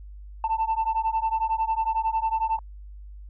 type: beating tone pair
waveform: sine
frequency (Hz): 885 / 896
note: A5 / A5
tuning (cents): +10 / +31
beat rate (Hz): 11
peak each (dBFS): -24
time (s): 0.44-2.59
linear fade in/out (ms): 2
effects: tanh soft clip ceiling -18 dBFS + added 50 Hz sine -39 dBFS peak until 3.29 s